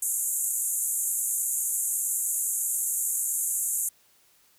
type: band-pass noise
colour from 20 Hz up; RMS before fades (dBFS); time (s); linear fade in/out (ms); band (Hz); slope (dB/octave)
pink; -28; 0.02-3.89; 5; 6800 to 13000; 96
effects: white hiss -62 dBFS RMS until 4.58 s